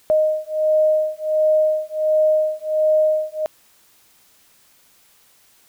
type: beating tone pair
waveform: sine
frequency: 619 / 620.4 Hz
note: D#5 / D#5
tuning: -9 / -5 cents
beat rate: 1.4 Hz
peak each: -18 dBFS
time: 0.1-3.46 s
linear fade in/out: 0 ms
effects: white hiss -55 dBFS RMS until 5.68 s